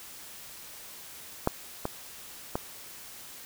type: clicks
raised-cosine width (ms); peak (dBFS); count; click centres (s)
1; -9 / -15 / -14; 3; 1.474 / 1.854 / 2.555
effects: white hiss -46 dBFS RMS until 3.45 s